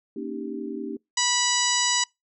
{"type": "chord", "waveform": "sine", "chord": "Eb dominant seventh", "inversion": "second", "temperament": "equal with one note detuned", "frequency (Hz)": [233.1, 277.2, 307.9, 392], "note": ["Bb3", "Db4", "Eb4", "G4"], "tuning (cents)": [0, 0, -18, 0], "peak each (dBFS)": -35, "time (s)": [0.16, 0.97], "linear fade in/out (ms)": 5}
{"type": "harmonic tone", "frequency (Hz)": 980, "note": "B5", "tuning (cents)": -14, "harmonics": [1, 2, 3, 4, 5, 6, 7, 8], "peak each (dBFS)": [-29, -29, -29, -29, -29, -29, -29, -29], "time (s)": [1.17, 2.04], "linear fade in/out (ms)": 5}
{"effects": ["noise-tail reverb RT60 0.2 s tail -26 dB re dry"]}